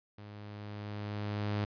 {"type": "tone with level ramp", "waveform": "sawtooth", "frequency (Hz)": 103.83, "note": "G#2", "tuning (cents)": 0, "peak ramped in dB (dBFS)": [-43, -26], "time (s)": [0.18, 1.65], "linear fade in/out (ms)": 5, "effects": ["resampled to 11025 Hz"]}